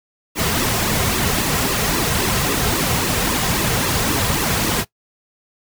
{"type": "noise with flanger", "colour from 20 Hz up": "pink", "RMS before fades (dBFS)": -19, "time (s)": [0.35, 4.85], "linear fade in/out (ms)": 50, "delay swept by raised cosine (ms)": [1.3, 3.5], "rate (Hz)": 3.7, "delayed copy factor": -0.65, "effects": ["noise-tail reverb RT60 0.1 s tail -19 dB re dry"]}